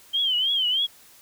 sine tone with vibrato, 3121 Hz, G7, 8 cents flat, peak -20 dBFS, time 0.13-0.87 s, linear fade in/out 20 ms, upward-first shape triangle, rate 3.2 Hz, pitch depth 140 cents each way, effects white hiss -52 dBFS RMS until 1.21 s

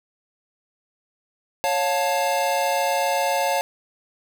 square chord, Db augmented, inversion none, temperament equal with one note detuned, 554.4 / 707.8 / 880 Hz, Db5 / F5 / A5, 0 / +23 / 0 cents, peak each -25 dBFS, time 1.64-3.61 s, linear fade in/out 0 ms, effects none

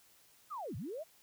sine linear two-way sweep, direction down then up, 1319 to 85 to 683 Hz, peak -39 dBFS, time 0.5-1.04 s, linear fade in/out 20 ms, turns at 0.76 s, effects white hiss -65 dBFS RMS until 1.22 s

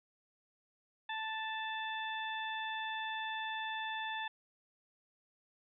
harmonic tone, 880 Hz, A5, in tune, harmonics 1 / 2 / 3 / 4, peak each -40 / -41 / -47 / -45 dBFS, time 1.09-4.28 s, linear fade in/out 5 ms, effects none

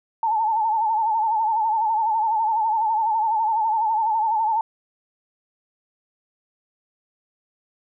sine tone with vibrato, 880 Hz, A5, in tune, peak -18 dBFS, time 0.23-4.61 s, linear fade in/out 2 ms, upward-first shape sine, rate 12 Hz, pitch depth 76 cents each way, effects none

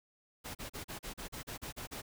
pink noise bursts, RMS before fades -43 dBFS, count 11, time 0.44-2.02 s, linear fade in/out 20 ms, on 110 ms, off 37 ms, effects none

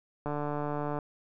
click train, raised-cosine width 1 ms, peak -20 dBFS, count 108, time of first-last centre 0.26-0.988 s, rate 147 Hz, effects none

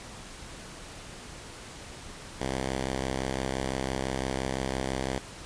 5% pulse tone, 65.9 Hz, C2, 13 cents sharp, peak -18 dBFS, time 2.4-5.19 s, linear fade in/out 5 ms, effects pink hiss -44 dBFS RMS until 5.45 s + resampled to 22050 Hz

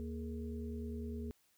harmonic tone with a mistuned harmonic, 77.78 Hz, D#2, in tune, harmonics 1 / 3 / 5 / 6, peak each -42 / -43 / -48 / -58 dBFS, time 0-1.31 s, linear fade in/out 0 ms, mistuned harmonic 5, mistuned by +120 cents, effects white hiss -73 dBFS RMS until 1.57 s

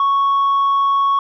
sine tone with tanh clipping, 1108.7 Hz, C#6, in tune, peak -13 dBFS, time 0-1.19 s, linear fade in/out 2 ms, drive 1 dB, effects none

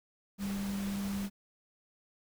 sine tone in noise, 198.6 Hz, G3, 23 cents sharp, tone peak -33 dBFS, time 0.38-1.3 s, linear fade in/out 50 ms, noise pink, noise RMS -44 dBFS, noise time 0.38-1.3 s, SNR +8 dB, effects none

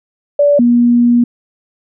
sine tone pair in turn, 578 / 239.7 Hz, D5 / A#3, -28 / +48 cents, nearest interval octave + minor third, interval 1524 cents, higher first, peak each -6 dBFS, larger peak neither, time 0.39-0.59 / 0.59-1.24 s, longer second, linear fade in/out 5 ms, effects none

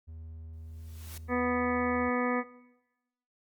triangle tone, 80.4 Hz, E2, 43 cents flat, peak -40 dBFS, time 0.07-2.1 s, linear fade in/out 20 ms
white noise with exponential growth, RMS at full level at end -44 dBFS, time 0.53-1.18 s, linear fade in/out 5 ms, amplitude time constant 140 ms
harmonic tone, 246.9 Hz, B3, in tune, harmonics 1 / 2 / 3 / 4 / 5 / 7 / 8 / 9, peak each -30 / -31 / -38 / -38 / -36 / -38 / -41 / -41 dBFS, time 1.28-2.44 s, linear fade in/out 50 ms
effects noise-tail reverb RT60 1.0 s tail -18 dB re dry + Opus 48 kbps

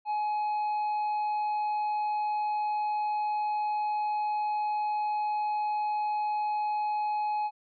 triangle tone, 843 Hz, G#5, 26 cents sharp, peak -25 dBFS, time 0.05-7.51 s, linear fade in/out 50 ms, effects resampled to 11025 Hz

